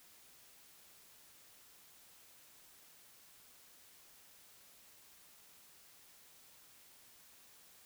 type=silence; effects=white hiss -62 dBFS RMS until 7.85 s

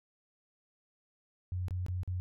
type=tone with dropouts; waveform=sine; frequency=90.8 Hz; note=F#2; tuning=32 cents flat; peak=-32 dBFS; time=1.52-2.2 s; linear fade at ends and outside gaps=0 ms; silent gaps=1.683-1.708 / 1.864-1.884 / 2.033-2.076 s; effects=none

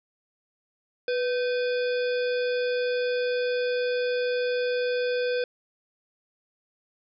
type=harmonic tone with a mistuned harmonic; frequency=493.9 Hz; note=B4; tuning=in tune; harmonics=1 / 3 / 5 / 7 / 9 / 10; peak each=-24 / -34 / -38 / -41 / -43 / -44 dBFS; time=1.08-5.44 s; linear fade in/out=2 ms; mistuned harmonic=3; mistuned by=+70 cents; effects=none

